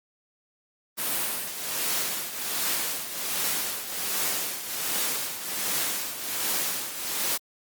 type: noise with tremolo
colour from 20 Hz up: white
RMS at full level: -26 dBFS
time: 0.97-7.38 s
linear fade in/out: 20 ms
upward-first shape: triangle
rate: 1.3 Hz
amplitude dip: 70%
effects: high-pass 150 Hz 12 dB/octave + Opus 32 kbps